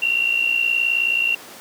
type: tone pair together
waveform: sine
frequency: 2735 / 2794 Hz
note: F7 / F7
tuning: -37 / 0 cents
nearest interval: unison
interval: 37 cents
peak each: -18 / -22 dBFS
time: 0.02-1.35 s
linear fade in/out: 5 ms
effects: pink hiss -39 dBFS RMS until 1.6 s + high-pass 300 Hz 12 dB/octave